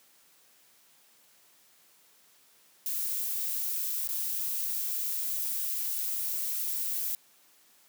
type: noise with dropouts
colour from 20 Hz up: violet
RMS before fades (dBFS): -32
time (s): 2.86-7.15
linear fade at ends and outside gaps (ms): 1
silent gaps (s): 4.075-4.089
effects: white hiss -62 dBFS RMS until 7.88 s + high-pass 150 Hz 12 dB/octave